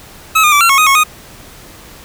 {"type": "tone with pitch steps", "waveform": "25% pulse", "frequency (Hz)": [1288, 1215, 1161, 1365, 1095, 1248, 1096, 1240], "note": ["E6", "D#6", "D6", "F6", "C#6", "D#6", "C#6", "D#6"], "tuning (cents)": [-41, -42, -20, -40, -22, 5, -20, -6], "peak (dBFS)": -3, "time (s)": [0.35, 1.038], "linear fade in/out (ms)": 10, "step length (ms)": 86, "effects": ["pink hiss -37 dBFS RMS until 2.04 s"]}